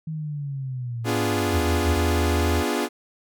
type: linear sweep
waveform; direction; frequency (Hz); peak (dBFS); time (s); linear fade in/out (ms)
sine; down; 160 to 70.5; -27; 0.07-1.98; 5
type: chord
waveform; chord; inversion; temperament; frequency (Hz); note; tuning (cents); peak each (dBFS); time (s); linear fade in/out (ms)
sawtooth; B diminished seventh; none; equal; 246.9 / 293.7 / 349.2 / 415.3; B3 / D4 / F4 / Ab4; 0 / 0 / 0 / 0; -24; 1.04-2.89; 50
type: tone with pitch glide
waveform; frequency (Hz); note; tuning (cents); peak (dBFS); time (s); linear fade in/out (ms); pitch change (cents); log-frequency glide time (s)
sine; 82.41 to 81.56; E2 to E2; 0 to -18; -21; 1.52-2.64; 50; -18; 1.9-2.14
effects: none